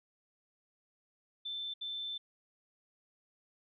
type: tone bursts at uneven times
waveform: sine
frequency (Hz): 3540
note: A7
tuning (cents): +10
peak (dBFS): -37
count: 2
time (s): 1.45-1.74 / 1.81-2.18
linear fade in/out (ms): 10
effects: none